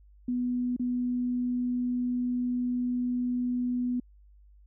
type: tone with dropouts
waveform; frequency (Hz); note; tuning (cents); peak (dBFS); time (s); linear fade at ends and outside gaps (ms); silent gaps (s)
sine; 246.9; B3; 0; -26; 0.28-4; 5; 0.765-0.795
effects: added 50 Hz sine -53 dBFS peak until 4.66 s